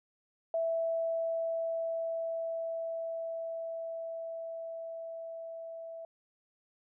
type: tone with level ramp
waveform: sine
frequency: 659.3 Hz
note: E5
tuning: in tune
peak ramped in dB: -28 to -41 dBFS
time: 0.54-6.05 s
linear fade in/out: 2 ms
effects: none